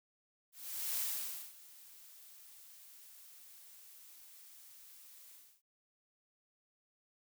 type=noise with ADSR envelope; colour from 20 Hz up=blue; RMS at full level=-36 dBFS; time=0.52-5.62 s; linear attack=460 ms; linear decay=540 ms; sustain=-21 dB; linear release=270 ms; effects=none